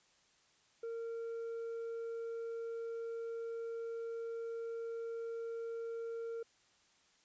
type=tone with tanh clipping; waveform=triangle; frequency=460 Hz; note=A#4; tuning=23 cents flat; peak=-40 dBFS; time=0.83-6.43 s; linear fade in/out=5 ms; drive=8 dB; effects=white hiss -70 dBFS RMS until 7.24 s + resampled to 16000 Hz